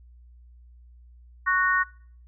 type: harmonic tone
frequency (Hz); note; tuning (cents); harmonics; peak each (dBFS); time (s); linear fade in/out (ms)
370; F#4; 0; 3 / 4 / 5; -24 / -24 / -24; 1.46-1.84; 20
effects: noise-tail reverb RT60 0.5 s tail -22 dB re dry + added 60 Hz sine -48 dBFS peak until 2.27 s